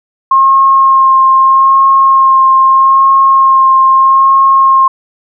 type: tone with vibrato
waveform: sine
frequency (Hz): 1070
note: C6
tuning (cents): +38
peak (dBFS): -3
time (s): 0.31-4.88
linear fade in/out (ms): 5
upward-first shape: sine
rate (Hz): 0.79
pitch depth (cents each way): 15
effects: none